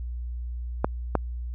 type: clicks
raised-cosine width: 1 ms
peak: -7 / -7 dBFS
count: 2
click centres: 0.845 / 1.153 s
effects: added 60 Hz sine -30 dBFS peak until 1.54 s